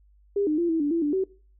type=tone with pitch steps; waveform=sine; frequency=402.2 / 305 / 343 / 325.3 / 290.6 / 334.9 / 293.3 / 380.1 Hz; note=G4 / D#4 / F4 / E4 / D4 / E4 / D4 / F#4; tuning=+44 / -34 / -31 / -23 / -18 / +27 / -2 / +47 cents; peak=-21 dBFS; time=0.36-1.24 s; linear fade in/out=5 ms; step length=110 ms; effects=noise-tail reverb RT60 0.4 s tail -22 dB re dry + added 50 Hz sine -55 dBFS peak until 1.59 s